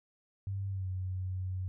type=tone with pitch glide; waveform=sine; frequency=98 to 92.87 Hz; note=G2 to F#2; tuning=0 to +7 cents; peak=-33 dBFS; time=0.47-1.68 s; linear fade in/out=0 ms; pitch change=-93 cents; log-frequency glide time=0.69-0.88 s; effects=none